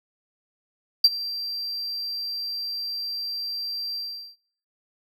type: tone with ADSR envelope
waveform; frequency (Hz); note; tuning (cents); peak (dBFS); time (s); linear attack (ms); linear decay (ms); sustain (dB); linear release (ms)
triangle; 4713; D8; +5; -7; 1.04-4.36; 6; 38; -20; 400
effects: noise-tail reverb RT60 0.6 s tail -22 dB re dry + tanh soft clip ceiling -4 dBFS